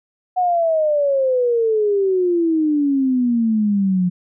sine exponential sweep, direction down, 740 to 176.7 Hz, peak -14 dBFS, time 0.36-4.1 s, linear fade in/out 20 ms, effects none

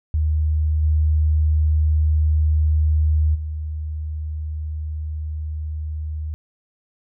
sine tone with level steps, 77 Hz, D#2, 17 cents flat, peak -16 / -14 / -24 dBFS, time 0.14-6.34 s, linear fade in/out 0 ms, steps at 0.82 / 3.34 s, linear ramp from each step 20 ms, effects none

